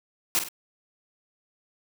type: noise with echo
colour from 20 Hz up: white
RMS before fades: -23 dBFS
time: 0.35-0.39 s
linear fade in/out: 0 ms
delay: 48 ms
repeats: 2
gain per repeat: -8 dB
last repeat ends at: 0.486 s
effects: none